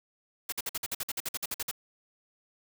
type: noise bursts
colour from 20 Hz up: white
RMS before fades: -33 dBFS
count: 15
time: 0.49-1.713 s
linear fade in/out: 5 ms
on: 33 ms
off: 52 ms
effects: none